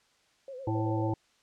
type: tone with vibrato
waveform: sine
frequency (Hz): 523.3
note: C5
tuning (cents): 0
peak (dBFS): -39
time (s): 0.48-1.1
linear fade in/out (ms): 2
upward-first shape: sine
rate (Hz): 9.2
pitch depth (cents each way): 90
type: harmonic tone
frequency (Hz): 110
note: A2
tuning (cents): 0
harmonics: 1 / 3 / 5 / 7 / 8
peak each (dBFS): -30 / -31 / -40 / -40 / -37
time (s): 0.67-1.14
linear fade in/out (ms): 5
effects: white hiss -67 dBFS RMS until 1.42 s + low-pass 6000 Hz 12 dB/octave